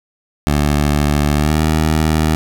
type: tone with pitch glide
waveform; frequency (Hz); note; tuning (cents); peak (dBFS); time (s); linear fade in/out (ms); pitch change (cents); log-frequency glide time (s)
15% pulse; 73.42 to 78.24; D2 to D#2; 0 to +10; -6; 0.47-2.35; 0; +110; 1.33-1.62
effects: none